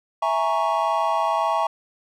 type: chord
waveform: triangle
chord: A# half-diminished seventh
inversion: second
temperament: equal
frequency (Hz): 659.3 / 830.6 / 932.3 / 1108.7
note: E5 / G#5 / A#5 / C#6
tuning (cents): 0 / 0 / 0 / 0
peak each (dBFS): -23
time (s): 0.22-1.67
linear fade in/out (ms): 5
effects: none